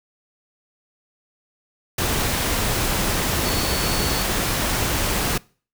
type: tone in noise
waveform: sine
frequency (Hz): 4435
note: C#8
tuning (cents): 0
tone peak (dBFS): -29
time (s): 3.45-4.23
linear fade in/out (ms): 5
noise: pink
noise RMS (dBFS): -22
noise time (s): 1.98-5.38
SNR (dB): -10
effects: noise-tail reverb RT60 0.4 s tail -24 dB re dry